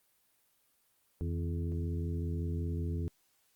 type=harmonic tone with a mistuned harmonic; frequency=85.2 Hz; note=F2; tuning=42 cents flat; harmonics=1 / 2 / 3 / 4 / 5; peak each=-33 / -39 / -43 / -45 / -47 dBFS; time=1.21-3.08 s; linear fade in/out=0 ms; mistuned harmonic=2; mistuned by=-94 cents; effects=white hiss -72 dBFS RMS until 3.55 s + Opus 32 kbps